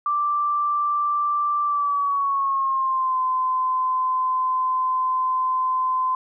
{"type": "tone with pitch glide", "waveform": "sine", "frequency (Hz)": [1174.7, 1028.6], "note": ["D6", "C6"], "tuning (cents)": [0, -30], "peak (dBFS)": -19, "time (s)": [0.06, 6.15], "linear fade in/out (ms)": 2, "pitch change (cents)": -230, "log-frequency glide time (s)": [1.64, 3.19], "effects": []}